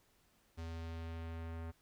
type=tone with low-pass filter sweep; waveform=square; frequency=82.41 Hz; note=E2; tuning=in tune; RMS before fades=-44 dBFS; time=0.57-1.72 s; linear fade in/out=20 ms; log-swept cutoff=6100 to 1700 Hz; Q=0.95; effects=pink hiss -72 dBFS RMS until 1.81 s